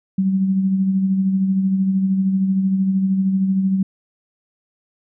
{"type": "tone with tremolo", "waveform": "sine", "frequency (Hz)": 191.4, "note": "G3", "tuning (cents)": -41, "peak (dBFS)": -13, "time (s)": [0.18, 3.83], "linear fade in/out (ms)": 5, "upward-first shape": "sine", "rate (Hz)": 13, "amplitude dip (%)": 40, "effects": []}